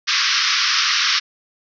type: band-pass noise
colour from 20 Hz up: white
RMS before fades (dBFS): -18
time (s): 0.07-1.2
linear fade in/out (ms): 20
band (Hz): 1100 to 5800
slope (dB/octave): 96
effects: none